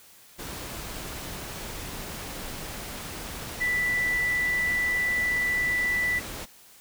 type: tone in noise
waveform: sine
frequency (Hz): 1975.5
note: B6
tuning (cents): 0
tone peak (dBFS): -23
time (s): 3.6-6.2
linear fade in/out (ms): 20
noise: pink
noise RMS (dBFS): -37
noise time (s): 0.38-6.46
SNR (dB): +11
effects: white hiss -53 dBFS RMS until 6.8 s